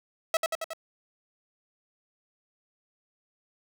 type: tone with echo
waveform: sawtooth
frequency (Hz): 650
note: E5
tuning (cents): -24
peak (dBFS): -18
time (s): 0.34-0.37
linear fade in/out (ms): 2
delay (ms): 91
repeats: 4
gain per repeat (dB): -3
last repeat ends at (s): 0.734
effects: none